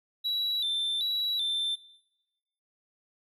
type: tone with vibrato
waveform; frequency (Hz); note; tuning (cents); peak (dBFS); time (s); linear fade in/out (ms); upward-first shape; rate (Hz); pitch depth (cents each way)
triangle; 3729; A#7; 0; -25; 0.24-1.76; 20; square; 1.3; 81
effects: noise-tail reverb RT60 1.0 s tail -21 dB re dry + tanh soft clip ceiling -21 dBFS